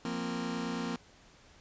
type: chord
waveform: sawtooth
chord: F suspended fourth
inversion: none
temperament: just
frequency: 174.61 / 232.8 / 261.9 Hz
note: F3 / Bb3 / C4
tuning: 0 / -2 / +2 cents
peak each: -35 / -32 / -34 dBFS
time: 0.05-0.96 s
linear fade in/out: 2 ms
effects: pink hiss -59 dBFS RMS until 1.6 s + resampled to 16000 Hz